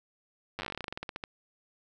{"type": "slowing click train", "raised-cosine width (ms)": 0.3, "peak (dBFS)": -20, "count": 21, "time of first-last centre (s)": [0.59, 1.238], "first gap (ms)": 9, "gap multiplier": 1.12, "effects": []}